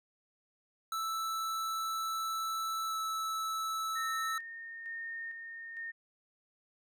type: tone with pitch glide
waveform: square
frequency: 1318.5 to 1310.1 Hz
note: E6 to E6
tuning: 0 to -11 cents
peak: -34 dBFS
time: 0.92-4.38 s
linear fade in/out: 2 ms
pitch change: -11 cents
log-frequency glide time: 2.86-2.96 s
type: tone with tremolo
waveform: sine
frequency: 1833 Hz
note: A#6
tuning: 30 cents flat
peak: -38 dBFS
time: 3.95-5.92 s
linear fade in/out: 20 ms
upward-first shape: square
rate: 1.1 Hz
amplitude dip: 40%
effects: none